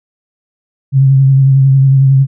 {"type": "tone with vibrato", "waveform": "sine", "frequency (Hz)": 135.1, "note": "C#3", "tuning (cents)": -44, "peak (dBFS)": -4, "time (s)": [0.92, 2.27], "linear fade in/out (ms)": 50, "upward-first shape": "triangle", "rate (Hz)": 11, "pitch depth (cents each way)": 34, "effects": []}